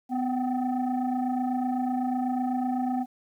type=tone cluster; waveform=sine; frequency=251.3 / 747 / 775 Hz; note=B3 / F#5 / G5; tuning=+30 / +16 / -20 cents; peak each=-25 / -33 / -30 dBFS; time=0.09-3.06 s; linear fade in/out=50 ms; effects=tanh soft clip ceiling -20 dBFS + 10-bit